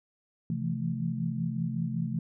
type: chord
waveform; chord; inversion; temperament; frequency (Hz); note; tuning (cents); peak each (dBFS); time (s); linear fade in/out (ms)
sine; F major seventh; second; equal with one note detuned; 130.81 / 164.81 / 170.13 / 220; C3 / E3 / F3 / A3; 0 / 0 / -45 / 0; -34; 0.5-2.19; 2
effects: none